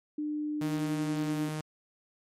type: tone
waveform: sine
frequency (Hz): 300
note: D4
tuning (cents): +37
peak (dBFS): -30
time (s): 0.18-1.49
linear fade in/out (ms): 5
type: tone with pitch glide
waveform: sawtooth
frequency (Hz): 155.56 to 154.4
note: D#3 to D#3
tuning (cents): 0 to -13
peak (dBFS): -29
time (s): 0.61-1.61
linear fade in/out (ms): 5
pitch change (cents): -13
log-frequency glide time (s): 0.98-1.42
effects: MP3 64 kbps